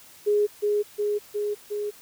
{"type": "tone with echo", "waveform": "sine", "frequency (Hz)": 415.3, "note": "G#4", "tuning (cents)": 0, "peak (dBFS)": -18, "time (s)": [0.26, 0.47], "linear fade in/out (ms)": 20, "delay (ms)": 360, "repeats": 4, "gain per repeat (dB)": -2, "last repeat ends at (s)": 1.91, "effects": ["white hiss -50 dBFS RMS until 2.01 s"]}